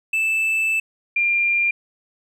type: tone pair in turn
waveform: triangle / sine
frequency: 2637 / 2393 Hz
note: E7 / D7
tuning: 0 / +32 cents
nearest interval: major second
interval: 168 cents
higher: first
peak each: -16 dBFS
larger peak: neither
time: 0.13-0.8 / 1.16-1.71 s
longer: first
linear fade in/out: 5 ms
effects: none